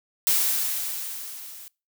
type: noise with level ramp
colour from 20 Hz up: blue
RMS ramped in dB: -20 to -43 dBFS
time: 0.27-1.68 s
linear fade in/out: 0 ms
effects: noise-tail reverb RT60 0.3 s tail -25 dB re dry